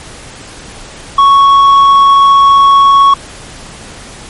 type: tone with tanh clipping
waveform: sine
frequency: 1108.7 Hz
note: C#6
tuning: in tune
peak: -3 dBFS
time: 1.18-3.14 s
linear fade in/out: 5 ms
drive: 5 dB
effects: pink hiss -30 dBFS RMS until 4.29 s + MP3 48 kbps